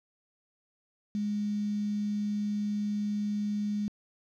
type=tone with quantisation; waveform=sine; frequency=207.5 Hz; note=G#3; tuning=1 cent flat; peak=-28 dBFS; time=1.15-3.88 s; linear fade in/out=0 ms; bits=8; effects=low-pass 5000 Hz 12 dB/octave